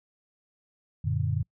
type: chord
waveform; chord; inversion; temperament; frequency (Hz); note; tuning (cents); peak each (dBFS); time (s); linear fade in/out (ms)
sine; Gb augmented; none; equal; 92.5 / 116.54 / 146.83; Gb2 / Bb2 / D3; 0 / 0 / 0; -29; 1.04-1.43; 10
effects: noise-tail reverb RT60 0.1 s tail -25 dB re dry